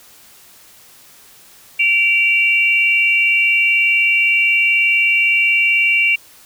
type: tone pair together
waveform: sine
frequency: 2323 / 2762 Hz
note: D7 / F7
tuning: -20 / -20 cents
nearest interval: minor third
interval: 300 cents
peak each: -14 dBFS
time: 1.79-6.16 s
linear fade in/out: 10 ms
effects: white hiss -45 dBFS RMS until 6.45 s